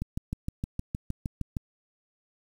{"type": "click train", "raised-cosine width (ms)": 5, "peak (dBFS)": -18, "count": 11, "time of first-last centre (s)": [0.02, 1.568], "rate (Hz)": 6.46, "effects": ["8-bit"]}